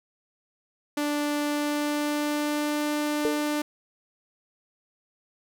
sawtooth tone with pitch glide, 293.7 to 297.5 Hz, D4 to D4, 0 to +22 cents, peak -21 dBFS, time 0.97-3.62 s, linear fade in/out 5 ms, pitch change +22 cents, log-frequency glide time 1.45-2.9 s
sine tone with exponential decay, 450 Hz, A4, 39 cents sharp, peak -20 dBFS, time 3.25-3.48 s, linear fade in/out 0 ms, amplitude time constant 49 ms
effects none

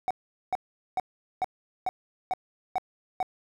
triangle tone bursts, 748 Hz, F#5, 19 cents sharp, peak -22 dBFS, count 8, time 0.08-3.228 s, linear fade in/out 0 ms, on 26 ms, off 420 ms, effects none

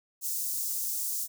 white high-pass noise, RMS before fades -32 dBFS, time 0.21-1.28 s, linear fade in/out 50 ms, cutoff 5900 Hz, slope 24 dB/octave, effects none

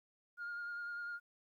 sine tone with vibrato, 1417 Hz, F6, 25 cents sharp, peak -39 dBFS, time 0.37-1.2 s, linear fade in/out 50 ms, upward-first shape sine, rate 10 Hz, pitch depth 17 cents each way, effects tanh soft clip ceiling -38 dBFS + 13-bit

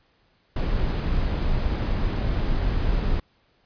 brown noise, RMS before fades -23 dBFS, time 0.56-3.2 s, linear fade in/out 5 ms, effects pink hiss -64 dBFS RMS until 3.65 s + resampled to 11025 Hz

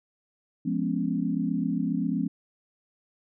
sine chord, C# dominant seventh, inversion first, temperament just, 173.24 / 207.9 / 249.5 / 277.2 Hz, E#3 / G#3 / B3 / C#4, -14 / +2 / +18 / 0 cents, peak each -30 dBFS, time 0.65-2.28 s, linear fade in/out 10 ms, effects none

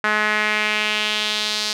sawtooth tone with band-pass filter sweep, 212.3 Hz, G#3, 38 cents sharp, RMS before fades -21 dBFS, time 0.04-1.73 s, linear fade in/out 2 ms, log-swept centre 1600 to 4600 Hz, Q 2.4, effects none

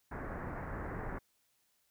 pink low-pass noise, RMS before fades -41 dBFS, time 0.11-1.19 s, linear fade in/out 10 ms, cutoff 1900 Hz, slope 48 dB/octave, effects white hiss -75 dBFS RMS until 1.9 s

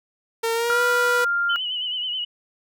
sawtooth tone with pitch glide, 456.7 to 489.5 Hz, A#4 to B4, -36 to -15 cents, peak -17 dBFS, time 0.43-1.25 s, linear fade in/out 10 ms, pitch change +121 cents, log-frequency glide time 0.53-0.81 s
sine tone, 1396.9 Hz, F6, in tune, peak -19 dBFS, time 0.7-1.56 s, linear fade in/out 0 ms
sine tone with vibrato, 2976 Hz, F#7, 9 cents sharp, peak -24 dBFS, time 1.49-2.25 s, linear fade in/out 10 ms, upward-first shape sine, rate 9.3 Hz, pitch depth 57 cents each way
effects none

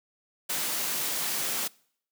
white high-pass noise, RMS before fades -30 dBFS, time 0.49-1.68 s, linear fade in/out 10 ms, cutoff 130 Hz, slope 48 dB/octave, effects noise-tail reverb RT60 0.6 s tail -24 dB re dry

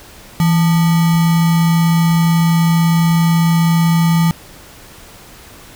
sine tone with sample-and-hold, 166 Hz, E3, 12 cents sharp, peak -9 dBFS, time 0.4-4.31 s, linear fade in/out 0 ms, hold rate 1050 Hz, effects pink hiss -39 dBFS RMS until 5.75 s

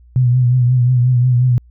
sine tone with vibrato, 124.6 Hz, B2, 16 cents sharp, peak -9 dBFS, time 0.16-1.58 s, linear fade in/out 0 ms, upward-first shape triangle, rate 5.6 Hz, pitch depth 62 cents each way, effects added 60 Hz sine -42 dBFS peak until 1.7 s

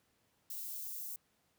violet noise with high-pass filter sweep, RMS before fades -43 dBFS, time 0.5-1.16 s, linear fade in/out 2 ms, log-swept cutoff 3000 to 6000 Hz, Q 0.82, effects pink hiss -75 dBFS RMS until 1.58 s + high-pass 80 Hz 12 dB/octave

